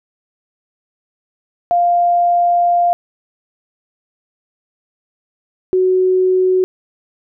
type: tone pair in turn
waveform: sine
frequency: 698.5 / 371.1 Hz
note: F5 / F#4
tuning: 0 / +5 cents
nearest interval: major seventh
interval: 1095 cents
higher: first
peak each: -10 dBFS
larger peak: neither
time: 1.71-2.93 / 5.73-6.64 s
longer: first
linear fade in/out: 0 ms
effects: none